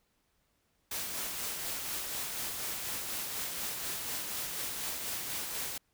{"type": "noise with tremolo", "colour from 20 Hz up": "white", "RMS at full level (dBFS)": -36, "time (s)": [0.91, 5.78], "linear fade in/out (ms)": 5, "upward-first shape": "sine", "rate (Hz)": 4.1, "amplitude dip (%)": 30, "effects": ["pink hiss -75 dBFS RMS until 5.93 s"]}